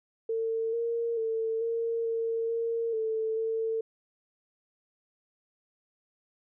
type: tone with pitch steps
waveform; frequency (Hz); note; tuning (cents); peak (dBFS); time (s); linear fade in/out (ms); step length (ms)
sine; 450.9 / 464.9 / 448.1 / 459.9 / 455.7 / 460.2 / 442.2 / 448; A4 / A#4 / A4 / A#4 / A#4 / A#4 / A4 / A4; +42 / -5 / +32 / -23 / -39 / -22 / +9 / +31; -27; 0.29-3.81; 5; 440
effects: none